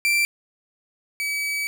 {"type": "tone pair in turn", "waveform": "40% pulse", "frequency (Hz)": [2349, 2285], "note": ["D7", "D7"], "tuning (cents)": [0, -48], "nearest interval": "unison", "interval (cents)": 48, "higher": "first", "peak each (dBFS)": [-17, -23], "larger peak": "first", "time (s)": [[0.05, 0.25], [1.2, 1.67]], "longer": "second", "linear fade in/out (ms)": 0, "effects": []}